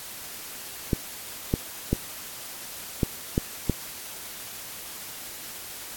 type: clicks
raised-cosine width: 3 ms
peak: -8 dBFS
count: 6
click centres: 0.932 / 1.539 / 1.93 / 3.032 / 3.379 / 3.697 s
effects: white hiss -39 dBFS RMS until 5.96 s + AAC 64 kbps